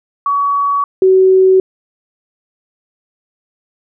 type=tone pair in turn; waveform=sine; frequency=1130 / 377.1 Hz; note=C#6 / F#4; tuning=+33 / +33 cents; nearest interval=octave + perfect fifth; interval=1900 cents; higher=first; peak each=-11 / -5 dBFS; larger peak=second; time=0.26-0.84 / 1.02-1.6 s; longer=neither; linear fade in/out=2 ms; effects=none